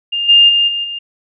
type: tone with level steps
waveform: sine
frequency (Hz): 2811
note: F7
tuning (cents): +11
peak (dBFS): -15 / -4 / -9 / -16 / -21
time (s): 0.12-0.99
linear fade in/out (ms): 10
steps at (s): 0.28 / 0.48 / 0.67 / 0.83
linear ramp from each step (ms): 20
effects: none